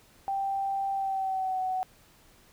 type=tone with pitch glide; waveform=sine; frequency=784 to 747.7 Hz; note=G5 to F#5; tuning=0 to +18 cents; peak=-27 dBFS; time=0.28-1.83 s; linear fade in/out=0 ms; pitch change=-82 cents; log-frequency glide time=0.93-1.61 s; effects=pink hiss -59 dBFS RMS until 2.52 s